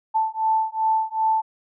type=beating tone pair; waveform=sine; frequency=880 / 882.6 Hz; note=A5 / A5; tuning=0 / +5 cents; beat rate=2.6 Hz; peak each=-22 dBFS; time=0.14-1.42 s; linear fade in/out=20 ms; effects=none